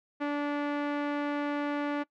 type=tone with low-pass filter; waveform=sawtooth; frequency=290.4 Hz; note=D4; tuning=19 cents flat; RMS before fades=-31 dBFS; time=0.2-2.04 s; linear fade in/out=20 ms; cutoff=2000 Hz; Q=1; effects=noise-tail reverb RT60 0.1 s tail -21 dB re dry